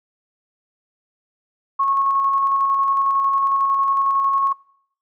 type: tone with tremolo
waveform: sine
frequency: 1096 Hz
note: C#6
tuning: 20 cents flat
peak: -15 dBFS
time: 1.79-4.53 s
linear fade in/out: 10 ms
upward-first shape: square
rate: 11 Hz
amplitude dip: 25%
effects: noise-tail reverb RT60 0.7 s tail -23 dB re dry